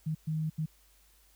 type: tone bursts at uneven times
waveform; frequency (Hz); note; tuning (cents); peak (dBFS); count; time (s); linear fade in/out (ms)
sine; 156.7; D#3; +13; -29; 3; 0.06-0.15 / 0.27-0.5 / 0.58-0.66; 10
effects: added 50 Hz sine -64 dBFS peak until 1.35 s + white hiss -65 dBFS RMS until 1.35 s